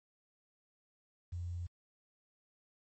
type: tone with quantisation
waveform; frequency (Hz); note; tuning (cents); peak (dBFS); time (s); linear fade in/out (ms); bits
sine; 87.31; F2; 0; -37; 1.32-1.67; 10; 11
effects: MP3 32 kbps